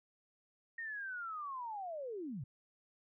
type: linear sweep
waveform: sine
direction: down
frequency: 1864.7 to 110.3 Hz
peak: -40 dBFS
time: 0.78-2.44 s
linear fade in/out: 5 ms
effects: none